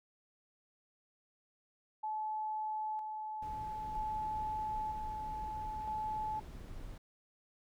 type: tone with tremolo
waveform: sine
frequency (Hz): 862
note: A5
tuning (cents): -36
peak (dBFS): -35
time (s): 2.03-6.4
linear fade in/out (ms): 10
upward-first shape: square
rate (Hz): 0.52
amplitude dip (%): 35
type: noise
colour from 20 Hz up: brown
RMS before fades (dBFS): -47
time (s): 3.42-6.98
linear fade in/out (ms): 5
effects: none